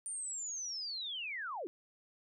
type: linear sweep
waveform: sine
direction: down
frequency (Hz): 9150 to 300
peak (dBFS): -38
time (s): 0.06-1.67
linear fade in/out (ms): 0
effects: none